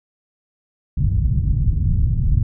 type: low-pass noise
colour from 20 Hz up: white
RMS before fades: -17 dBFS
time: 0.97-2.43 s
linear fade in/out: 5 ms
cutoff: 120 Hz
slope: 24 dB/octave
effects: none